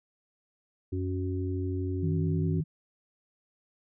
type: harmonic tone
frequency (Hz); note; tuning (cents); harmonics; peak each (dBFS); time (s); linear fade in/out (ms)
92.5; F#2; 0; 1 / 3 / 4; -30 / -35 / -36; 0.92-2.61; 10
type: tone with vibrato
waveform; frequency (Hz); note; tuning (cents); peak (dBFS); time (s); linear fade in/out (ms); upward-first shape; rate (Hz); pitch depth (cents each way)
sine; 158.9; D#3; +37; -27; 2.02-2.64; 20; sine; 9.7; 51
effects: none